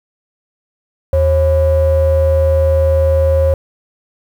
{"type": "ring-modulated tone", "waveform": "triangle", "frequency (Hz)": 230, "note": "A#3", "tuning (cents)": -23, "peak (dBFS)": -3, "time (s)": [1.13, 3.54], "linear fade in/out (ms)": 2, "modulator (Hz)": 310, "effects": ["tanh soft clip ceiling -2 dBFS", "7-bit"]}